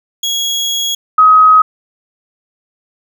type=tone pair in turn; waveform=30% pulse / sine; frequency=3322 / 1265 Hz; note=G#7 / D#6; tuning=0 / +28 cents; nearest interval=octave + perfect fourth; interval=1672 cents; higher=first; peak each=-11 / -3 dBFS; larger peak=second; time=0.23-0.95 / 1.18-1.62 s; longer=first; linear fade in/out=5 ms; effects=none